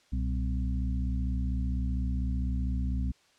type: harmonic tone with a mistuned harmonic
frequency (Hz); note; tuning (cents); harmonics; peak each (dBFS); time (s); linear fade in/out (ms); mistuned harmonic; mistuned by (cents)
64.3; C2; -30; 1 / 2 / 3 / 4; -28 / -37 / -37 / -39; 0.12-3.12; 10; 2; -120
effects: white hiss -64 dBFS RMS until 3.38 s + low-pass 6000 Hz 12 dB/octave